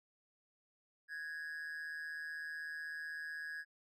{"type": "tone with amplitude modulation", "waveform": "triangle", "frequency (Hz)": 1661.2, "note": "G#6", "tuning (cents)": 0, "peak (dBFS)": -37, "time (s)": [1.08, 3.65], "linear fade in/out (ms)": 50, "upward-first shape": "sine", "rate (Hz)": 156, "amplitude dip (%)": 65, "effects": []}